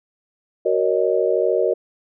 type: chord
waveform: sine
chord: D# minor seventh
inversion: first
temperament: just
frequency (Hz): 373.4 / 466.7 / 560 / 622.3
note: F#4 / A#4 / C#5 / D#5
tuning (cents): +16 / +2 / +18 / 0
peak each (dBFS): -21 / -20 / -23 / -22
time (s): 0.65-1.74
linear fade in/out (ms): 10
effects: none